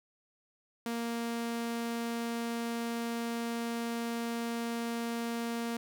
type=tone; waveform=sawtooth; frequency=233.1 Hz; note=A#3; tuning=in tune; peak=-29 dBFS; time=0.86-5.77 s; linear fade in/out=2 ms; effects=none